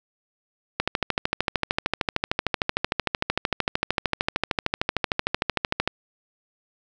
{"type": "click train", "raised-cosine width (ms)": 0.3, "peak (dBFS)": -5, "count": 68, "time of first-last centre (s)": [0.8, 5.876], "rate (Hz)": 13.2, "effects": []}